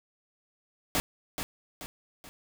pink noise with echo, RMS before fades -27 dBFS, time 0.95-1 s, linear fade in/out 0 ms, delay 430 ms, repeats 3, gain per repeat -7 dB, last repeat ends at 2.29 s, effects none

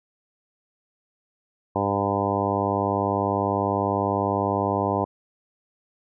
harmonic tone, 100 Hz, G2, 35 cents sharp, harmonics 1 / 2 / 3 / 4 / 5 / 6 / 7 / 8 / 9 / 10, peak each -30 / -30 / -30 / -30 / -30 / -30 / -30 / -30 / -30 / -30 dBFS, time 1.75-5.05 s, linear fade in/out 10 ms, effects none

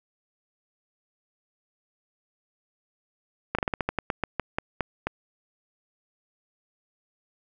slowing click train, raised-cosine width 0.5 ms, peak -10 dBFS, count 14, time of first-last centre 3.55-5.07 s, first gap 36 ms, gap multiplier 1.18, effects none

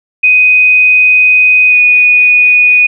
sine tone with pitch glide, 2500 to 2474 Hz, D#7 to D#7, +8 to -10 cents, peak -3 dBFS, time 0.23-2.87 s, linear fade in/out 10 ms, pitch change -18 cents, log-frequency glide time 1.69-1.76 s, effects none

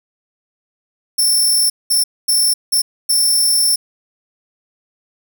10% pulse tone bursts at uneven times, 5380 Hz, E8, 34 cents sharp, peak -6 dBFS, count 5, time 1.18-1.7 / 1.9-2.04 / 2.28-2.54 / 2.72-2.82 / 3.09-3.76 s, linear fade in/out 10 ms, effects none

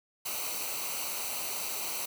white noise with comb filter, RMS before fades -35 dBFS, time 0.25-2.06 s, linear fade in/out 10 ms, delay 0.58 ms, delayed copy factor -0.7, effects none

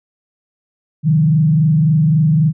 sine tone with frequency modulation, 155.56 Hz, D#3, in tune, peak -9 dBFS, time 1.03-2.53 s, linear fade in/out 50 ms, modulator 23.7 Hz, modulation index 0.67, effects none

